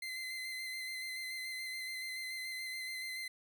30% pulse tone with vibrato, 2061 Hz, C7, 27 cents flat, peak -37 dBFS, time 0.02-3.28 s, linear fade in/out 5 ms, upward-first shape square, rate 7 Hz, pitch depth 18 cents each way, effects none

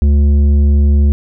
triangle tone with tanh clipping, 71.9 Hz, D2, 36 cents flat, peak -8 dBFS, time 0.02-1.12 s, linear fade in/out 0 ms, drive 13 dB, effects none

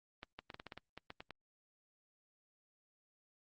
clicks, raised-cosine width 0.3 ms, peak -30 dBFS, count 12, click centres 0.231 / 0.39 / 0.502 / 0.544 / 0.599 / 0.667 / 0.722 / 0.776 / 0.976 / 1.104 / 1.205 / 1.307 s, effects Opus 32 kbps

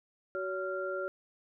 sine tone cluster, 375.2 / 566 / 1385 Hz, F#4 / C#5 / F6, +24 / +36 / -15 cents, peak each -37 / -36 / -38 dBFS, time 0.35-1.08 s, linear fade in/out 0 ms, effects none

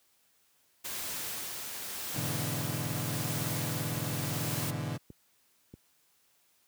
white noise with tremolo, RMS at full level -37 dBFS, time 0.84-4.71 s, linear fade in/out 10 ms, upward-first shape sine, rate 0.87 Hz, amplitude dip 30%
35% pulse chord, E dominant seventh, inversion first, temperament equal, 103.83 / 123.47 / 146.83 / 164.81 Hz, G#2 / B2 / D3 / E3, 0 / 0 / 0 / 0 cents, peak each -38 / -36 / -36 / -38 dBFS, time 2.14-4.98 s, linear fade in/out 20 ms
clicks, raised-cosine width 3 ms, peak -33 dBFS, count 4, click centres 4.135 / 4.447 / 5.103 / 5.739 s
effects white hiss -69 dBFS RMS until 6.67 s + high-pass 60 Hz 12 dB/octave

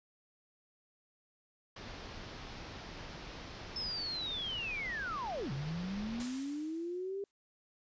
pink low-pass noise, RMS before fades -47 dBFS, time 1.76-6.23 s, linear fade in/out 5 ms, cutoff 5700 Hz, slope 48 dB/octave
sine linear two-way sweep, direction down then up, 5274 to 130.81 to 403.1 Hz, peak -36 dBFS, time 3.76-7.24 s, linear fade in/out 2 ms, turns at 5.52 s
white noise with exponential decay, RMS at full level -42 dBFS, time 6.2-7.31 s, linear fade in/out 0 ms, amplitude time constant 240 ms
effects resampled to 16000 Hz

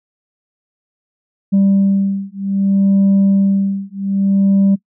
sine beating tone pair, 196 / 196.63 Hz, G3 / G3, 0 / +6 cents, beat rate 0.63 Hz, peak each -12 dBFS, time 1.52-4.76 s, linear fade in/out 20 ms, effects noise-tail reverb RT60 0.1 s tail -22 dB re dry + tanh soft clip ceiling -7 dBFS

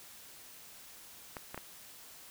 clicks, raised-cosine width 0.5 ms, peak -25 dBFS, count 3, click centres 1.368 / 1.545 / 1.577 s, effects white hiss -53 dBFS RMS until 2.3 s

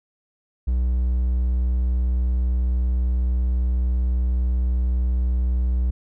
triangle tone, 61.8 Hz, B1, 2 cents sharp, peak -16 dBFS, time 0.67-5.91 s, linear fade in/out 10 ms, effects none

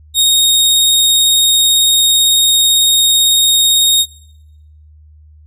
sawtooth tone with vibrato, 3729 Hz, A#7, in tune, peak -5 dBFS, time 0.14-4.06 s, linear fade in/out 50 ms, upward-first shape sine, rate 18 Hz, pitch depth 9 cents each way, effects noise-tail reverb RT60 0.9 s tail -25 dB re dry + added 76 Hz sine -39 dBFS peak until 5.46 s

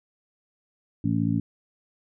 harmonic tone, 56 Hz, A1, 31 cents sharp, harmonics 2 / 3 / 4 / 5, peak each -27 / -27 / -27 / -27 dBFS, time 1.04-1.4 s, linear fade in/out 5 ms, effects none

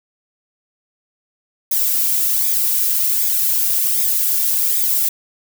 violet noise with flanger, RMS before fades -17 dBFS, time 1.71-5.09 s, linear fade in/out 5 ms, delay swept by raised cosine 0.69 to 2.39 ms, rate 1.3 Hz, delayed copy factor -0.65, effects none

